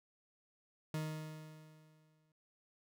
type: tone with exponential decay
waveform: 40% pulse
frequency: 155.56 Hz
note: D#3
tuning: in tune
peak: -35 dBFS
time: 0.94-2.32 s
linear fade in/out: 2 ms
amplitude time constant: 300 ms
effects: none